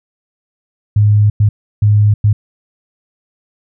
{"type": "tone bursts at uneven times", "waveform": "sine", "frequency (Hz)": 104.6, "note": "G#2", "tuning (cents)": 13, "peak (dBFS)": -6, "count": 4, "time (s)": [[0.96, 1.3], [1.4, 1.49], [1.82, 2.14], [2.24, 2.33]], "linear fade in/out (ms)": 5, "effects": []}